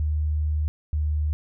sine tone pair in turn, 76.1 / 75.62 Hz, D#2 / D#2, -38 / -49 cents, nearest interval unison, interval 11 cents, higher first, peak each -21 dBFS, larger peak neither, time 0-0.68 / 0.93-1.33 s, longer first, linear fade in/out 0 ms, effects none

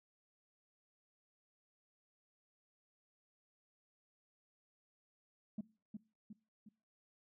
sine tone with echo, 212.7 Hz, G#3, 42 cents sharp, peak -36 dBFS, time 5.58-5.61 s, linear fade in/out 5 ms, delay 360 ms, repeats 3, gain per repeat -6 dB, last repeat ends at 6.69 s, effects noise-tail reverb RT60 0.4 s tail -23 dB re dry + tanh soft clip ceiling -37 dBFS

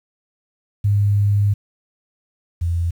sine tone pair in turn, 101.9 / 85.29 Hz, G#2 / F2, -32 / -40 cents, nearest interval minor third, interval 308 cents, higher first, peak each -13 / -17 dBFS, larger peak first, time 0.84-1.54 / 2.61-2.91 s, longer first, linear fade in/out 10 ms, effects 8-bit

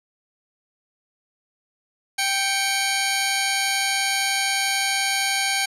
10% pulse tone pair together, 784 / 2221 Hz, G5 / C#7, 0 / +3 cents, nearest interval octave + tritone, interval 1803 cents, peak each -14 dBFS, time 2.18-5.66 s, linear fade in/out 10 ms, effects low-pass 10000 Hz 12 dB/octave

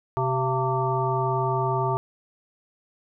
harmonic tone with a mistuned harmonic, 129.2 Hz, C3, 21 cents flat, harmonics 1 / 3 / 5 / 7 / 9, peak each -26 / -28 / -30 / -27 / -30 dBFS, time 0.17-1.97 s, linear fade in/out 0 ms, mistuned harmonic 5, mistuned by +83 cents, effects none

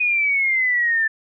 sine exponential sweep, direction down, 2489 to 1760 Hz, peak -16 dBFS, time 0-1.08 s, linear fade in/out 10 ms, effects none

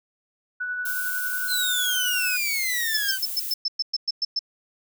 sine tone with tremolo, 1480 Hz, F#6, in tune, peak -25 dBFS, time 0.6-2.37 s, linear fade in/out 10 ms, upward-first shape sine, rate 11 Hz, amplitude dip 30%
violet noise, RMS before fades -31 dBFS, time 0.85-3.54 s, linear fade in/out 5 ms
sawtooth exponential sweep, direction down, 4186 to 1510 Hz, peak -21 dBFS, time 1.47-3.19 s, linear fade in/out 50 ms
sine tone bursts, 5274 Hz, E8, in tune, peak -21 dBFS, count 11, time 2.94-4.392 s, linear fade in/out 5 ms, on 32 ms, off 110 ms
effects none

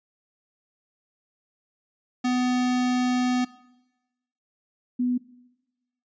square / sine tone pair in turn, 249.8 / 247.6 Hz, B3 / B3, +20 / +5 cents, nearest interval unison, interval 15 cents, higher first, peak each -22 / -21 dBFS, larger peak second, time 2.24-3.45 / 4.99-5.18 s, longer first, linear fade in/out 10 ms, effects noise-tail reverb RT60 1.0 s tail -20 dB re dry + resampled to 16000 Hz

